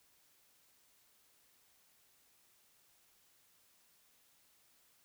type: silence
effects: white hiss -70 dBFS RMS until 5.04 s